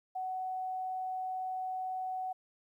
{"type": "tone", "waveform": "sine", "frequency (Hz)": 747, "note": "F#5", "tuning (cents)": 16, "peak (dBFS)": -34, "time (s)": [0.15, 2.33], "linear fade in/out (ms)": 10, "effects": ["12-bit"]}